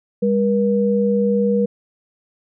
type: tone pair together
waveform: sine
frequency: 201.6 / 479.4 Hz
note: G3 / A#4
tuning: +49 / +48 cents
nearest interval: octave + minor third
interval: 1499 cents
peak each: -17 dBFS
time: 0.22-1.66 s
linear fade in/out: 10 ms
effects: none